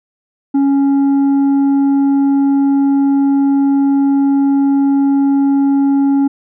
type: tone with tanh clipping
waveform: sine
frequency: 277.2 Hz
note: C#4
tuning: in tune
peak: -10 dBFS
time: 0.54-6.28 s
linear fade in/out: 10 ms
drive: 5 dB
effects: none